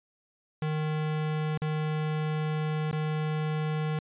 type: tone with dropouts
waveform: square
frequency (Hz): 154.3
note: D#3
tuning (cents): -14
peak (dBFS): -28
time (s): 0.62-3.99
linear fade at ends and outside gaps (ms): 2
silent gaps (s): 1.576-1.618 / 2.914-2.928
effects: resampled to 8000 Hz